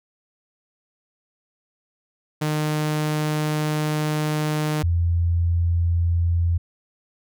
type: tone pair in turn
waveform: sawtooth / sine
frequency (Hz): 152.5 / 85.32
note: D#3 / F2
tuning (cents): -34 / -40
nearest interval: minor seventh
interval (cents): 1006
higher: first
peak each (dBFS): -17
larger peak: neither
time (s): 2.41-4.83 / 4.83-6.58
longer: first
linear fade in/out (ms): 10
effects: none